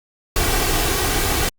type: noise with comb filter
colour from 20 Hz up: pink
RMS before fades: -19 dBFS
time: 0.36-1.49 s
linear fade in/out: 2 ms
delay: 2.6 ms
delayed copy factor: +0.55
effects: Opus 48 kbps